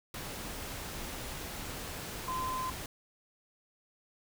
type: tone in noise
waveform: sine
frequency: 1030 Hz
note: C6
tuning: 28 cents flat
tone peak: -33 dBFS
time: 2.28-2.7 s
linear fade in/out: 2 ms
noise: pink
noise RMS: -41 dBFS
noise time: 0.14-2.86 s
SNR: +5 dB
effects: none